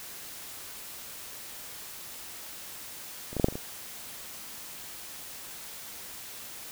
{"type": "clicks", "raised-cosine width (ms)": 2, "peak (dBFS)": [-27, -18, -13, -6, -15, -28, -21], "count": 7, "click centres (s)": [3.33, 3.367, 3.398, 3.444, 3.485, 3.525, 3.555], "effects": ["white hiss -43 dBFS RMS until 6.71 s"]}